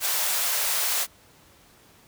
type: high-pass noise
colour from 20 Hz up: white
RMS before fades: -25 dBFS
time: 0-1.07 s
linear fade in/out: 50 ms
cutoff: 510 Hz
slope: 24 dB/octave
effects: pink hiss -55 dBFS RMS until 2.07 s + high-pass 60 Hz 12 dB/octave